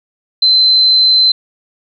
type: tone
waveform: sine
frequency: 4073 Hz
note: C8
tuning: 47 cents flat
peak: -6 dBFS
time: 0.42-1.32 s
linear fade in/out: 5 ms
effects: none